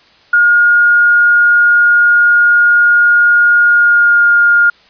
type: tone with pitch glide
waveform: sine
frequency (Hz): 1427 to 1415.5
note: F6 to F6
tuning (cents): +37 to +23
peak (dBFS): -5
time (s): 0.33-4.7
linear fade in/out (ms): 5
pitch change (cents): -14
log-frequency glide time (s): 3.67-4.27
effects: white hiss -46 dBFS RMS until 4.89 s + resampled to 11025 Hz